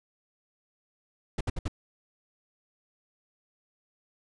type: noise bursts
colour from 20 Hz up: brown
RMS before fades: -28 dBFS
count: 4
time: 1.38-1.681 s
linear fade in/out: 5 ms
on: 28 ms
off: 63 ms
effects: resampled to 22050 Hz